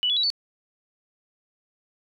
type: tone with pitch steps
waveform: sine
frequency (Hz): 2960 / 3400 / 3906 / 4487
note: F#7 / G#7 / B7 / C#8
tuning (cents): 0 / +40 / -20 / +20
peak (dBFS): -20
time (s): 0.03-0.302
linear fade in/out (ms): 0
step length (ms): 68
effects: none